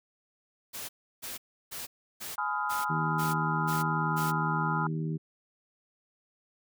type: noise bursts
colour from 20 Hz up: white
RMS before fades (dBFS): -39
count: 8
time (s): 0.73-4.32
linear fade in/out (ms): 20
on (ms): 160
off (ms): 330
type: chord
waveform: sine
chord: F half-diminished seventh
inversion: first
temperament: just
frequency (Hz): 838.1 / 1005.8 / 1257.2 / 1396.9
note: Ab5 / Cb6 / Eb6 / F6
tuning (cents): +16 / +31 / +18 / 0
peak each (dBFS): -34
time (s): 2.38-4.87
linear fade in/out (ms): 2
type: harmonic tone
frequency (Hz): 79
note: D#2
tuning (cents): +27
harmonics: 2 / 3 / 4 / 5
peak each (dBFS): -30 / -40 / -40 / -42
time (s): 2.89-5.18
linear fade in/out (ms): 20
effects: none